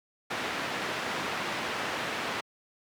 white low-pass noise, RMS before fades -33 dBFS, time 0.3-2.41 s, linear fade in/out 10 ms, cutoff 2200 Hz, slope 12 dB/octave, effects high-pass 150 Hz 12 dB/octave

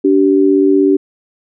sine tone pair together, 288.7 / 385 Hz, D4 / G4, -30 / -31 cents, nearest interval perfect fourth, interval 499 cents, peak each -10 dBFS, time 0.04-0.97 s, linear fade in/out 10 ms, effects none

